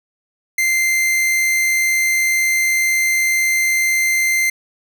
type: tone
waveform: 45% pulse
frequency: 2086 Hz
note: C7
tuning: 6 cents flat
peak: -14 dBFS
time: 0.58-4.5 s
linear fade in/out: 5 ms
effects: none